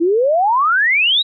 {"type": "exponential sweep", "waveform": "sine", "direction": "up", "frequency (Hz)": [320.7, 3946], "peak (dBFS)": -11, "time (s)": [0, 1.23], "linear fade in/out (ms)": 20, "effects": []}